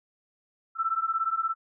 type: beating tone pair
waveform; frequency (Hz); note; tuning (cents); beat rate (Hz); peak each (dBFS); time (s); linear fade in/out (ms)
sine; 1321 / 1338; E6 / E6; +3 / +25; 17; -28; 0.75-1.55; 50
effects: none